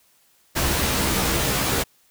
pink noise with comb filter, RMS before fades -22 dBFS, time 0.55-1.84 s, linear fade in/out 20 ms, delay 15 ms, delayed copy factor +0.8, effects white hiss -60 dBFS RMS until 2.1 s

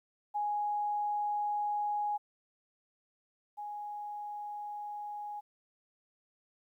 sine tone pair in turn, 830.6 / 830.6 Hz, G#5 / G#5, 0 / 0 cents, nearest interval unison, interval 0 cents, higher neither, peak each -30 / -38 dBFS, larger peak first, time 0.34-2.18 / 3.57-5.41 s, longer neither, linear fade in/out 20 ms, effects 12-bit

